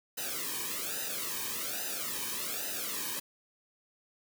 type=noise with flanger; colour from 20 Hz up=white; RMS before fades=-36 dBFS; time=0.17-3.2 s; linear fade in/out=10 ms; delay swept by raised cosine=0.89 to 1.48 ms; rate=1.2 Hz; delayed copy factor=-0.95; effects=none